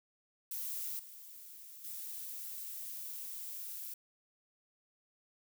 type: noise with level steps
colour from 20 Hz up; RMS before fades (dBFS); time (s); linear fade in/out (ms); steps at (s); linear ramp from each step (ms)
violet; -40 / -52 / -44; 0.51-3.94; 5; 0.99 / 1.84; 5
effects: none